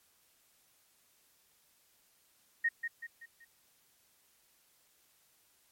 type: tone with echo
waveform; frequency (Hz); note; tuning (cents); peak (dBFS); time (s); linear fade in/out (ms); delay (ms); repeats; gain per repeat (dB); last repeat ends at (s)
sine; 1861; A#6; -3; -26; 2.64-2.69; 10; 190; 4; -7; 3.45
effects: white hiss -69 dBFS RMS until 5.71 s + MP3 64 kbps